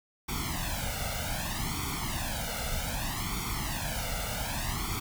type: noise with flanger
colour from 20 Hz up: pink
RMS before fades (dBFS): -33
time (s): 0.28-5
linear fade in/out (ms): 10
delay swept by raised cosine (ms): 0.88 to 1.43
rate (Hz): 0.64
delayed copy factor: +1
effects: none